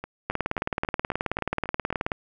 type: two click trains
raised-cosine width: 0.5 ms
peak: -10 / -19 dBFS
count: 35 / 8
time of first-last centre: 0.3-2.118 / 0.04-1.927 s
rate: 18.7 / 3.71 Hz
effects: none